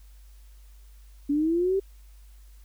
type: linear sweep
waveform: sine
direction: up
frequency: 280.7 to 395.1 Hz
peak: -21 dBFS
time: 1.29-1.8 s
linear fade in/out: 10 ms
effects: added 50 Hz sine -47 dBFS peak until 2.64 s + white hiss -63 dBFS RMS until 2.64 s